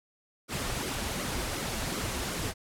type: noise with flanger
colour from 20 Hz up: pink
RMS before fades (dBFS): -33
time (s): 0.48-2.54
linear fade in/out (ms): 50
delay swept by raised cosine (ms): 1.1 to 6.9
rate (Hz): 2.7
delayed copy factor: -0.65
effects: low-pass 12000 Hz 12 dB/octave